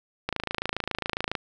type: click train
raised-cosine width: 0.3 ms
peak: -11 dBFS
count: 30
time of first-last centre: 0.29-1.352 s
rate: 27.3 Hz
effects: none